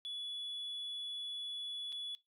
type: tone with dropouts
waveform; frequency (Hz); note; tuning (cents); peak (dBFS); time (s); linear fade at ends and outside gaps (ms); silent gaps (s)
sine; 3414; G#7; +47; -38; 0.05-2.15; 0; 1.922-1.926
effects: noise-tail reverb RT60 0.2 s tail -22 dB re dry + tanh soft clip ceiling -38 dBFS